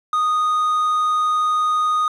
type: tone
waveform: triangle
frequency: 1239 Hz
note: D#6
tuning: 8 cents flat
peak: -14 dBFS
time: 0.13-2.08 s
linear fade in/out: 2 ms
effects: resampled to 24000 Hz + 8-bit